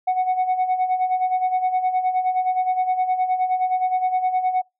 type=tone with tremolo; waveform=sine; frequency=740 Hz; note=F#5; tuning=in tune; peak=-13 dBFS; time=0.07-4.62 s; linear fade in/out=10 ms; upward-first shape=sine; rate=9.6 Hz; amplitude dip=70%; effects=noise-tail reverb RT60 0.2 s tail -26 dB re dry + tanh soft clip ceiling -15 dBFS